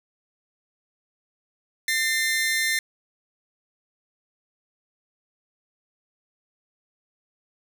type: tone pair together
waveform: sawtooth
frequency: 1800 / 2082 Hz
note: A6 / C7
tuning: +39 / -9 cents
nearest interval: minor third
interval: 252 cents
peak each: -21 dBFS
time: 1.88-2.79 s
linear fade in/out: 2 ms
effects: none